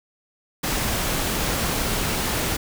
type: noise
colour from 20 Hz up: pink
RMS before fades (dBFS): -24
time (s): 0.63-2.57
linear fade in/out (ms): 10
effects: none